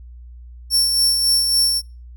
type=tone with tremolo; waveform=sawtooth; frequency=5440 Hz; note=F8; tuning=46 cents flat; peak=-10 dBFS; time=0.7-1.82 s; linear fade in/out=50 ms; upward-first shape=sine; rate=3.6 Hz; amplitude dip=40%; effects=noise-tail reverb RT60 0.3 s tail -25 dB re dry + added 60 Hz sine -36 dBFS peak until 2.16 s